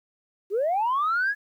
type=linear sweep; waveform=sine; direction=up; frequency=368.9 to 1708 Hz; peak=-20 dBFS; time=0.5-1.35 s; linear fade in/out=50 ms; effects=tanh soft clip ceiling -18 dBFS + 10-bit